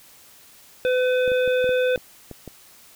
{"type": "harmonic tone", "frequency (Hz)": 505, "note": "B4", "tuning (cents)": 39, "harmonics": [1, 3, 5, 7], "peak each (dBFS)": [-18, -28, -32, -35], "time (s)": [0.85, 1.96], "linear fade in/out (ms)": 0}
{"type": "clicks", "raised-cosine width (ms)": 2, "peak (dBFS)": -22, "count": 8, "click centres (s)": [1.278, 1.318, 1.477, 1.643, 1.692, 1.977, 2.313, 2.477]}
{"effects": ["white hiss -50 dBFS RMS until 2.95 s"]}